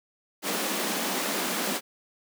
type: high-pass noise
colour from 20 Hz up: pink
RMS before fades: -29 dBFS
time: 0.42-1.81 s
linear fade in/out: 50 ms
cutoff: 180 Hz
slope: 96 dB/octave
effects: none